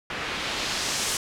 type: noise with low-pass filter sweep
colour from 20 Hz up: white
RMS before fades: -29 dBFS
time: 0.1-1.17 s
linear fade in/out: 2 ms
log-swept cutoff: 2200 to 8500 Hz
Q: 1
effects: none